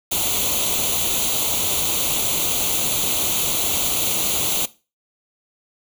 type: noise with comb filter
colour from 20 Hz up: white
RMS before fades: -21 dBFS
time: 0.11-4.66 s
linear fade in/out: 10 ms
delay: 0.29 ms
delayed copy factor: +0.8
effects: noise-tail reverb RT60 0.3 s tail -18 dB re dry